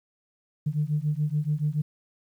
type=beating tone pair; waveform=sine; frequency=146.83 / 153.83 Hz; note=D3 / D#3; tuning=0 / -19 cents; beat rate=7 Hz; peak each=-26 dBFS; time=0.66-1.82 s; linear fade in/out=10 ms; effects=tanh soft clip ceiling -16 dBFS + 10-bit